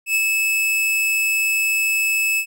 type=tone with ADSR envelope; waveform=45% pulse; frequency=2607 Hz; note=E7; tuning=20 cents flat; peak=-15 dBFS; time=0.06-2.46 s; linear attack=88 ms; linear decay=43 ms; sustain=-2 dB; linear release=76 ms; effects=none